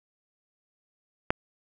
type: click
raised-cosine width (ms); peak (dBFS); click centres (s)
0.5; -7; 1.305
effects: none